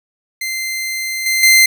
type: tone with level steps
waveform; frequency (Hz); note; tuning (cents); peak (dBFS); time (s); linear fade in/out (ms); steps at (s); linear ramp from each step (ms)
sawtooth; 2080; C7; -11; -16 / -10 / -3; 0.41-1.66; 5; 1.26 / 1.43; 2
effects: none